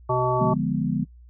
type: harmonic tone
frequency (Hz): 126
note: B2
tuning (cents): +35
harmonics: 1 / 3 / 5 / 7 / 9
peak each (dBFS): -26 / -26 / -26 / -26 / -26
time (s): 0.09-0.54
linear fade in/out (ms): 10
type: chord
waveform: sine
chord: D diminished seventh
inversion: none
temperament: equal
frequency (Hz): 146.83 / 174.61 / 207.7 / 246.9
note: D3 / F3 / Ab3 / Cb4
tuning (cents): 0 / 0 / 0 / 0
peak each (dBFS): -27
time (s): 0.39-1.05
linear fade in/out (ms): 20
effects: noise-tail reverb RT60 0.1 s tail -23 dB re dry + added 60 Hz sine -45 dBFS peak until 1.29 s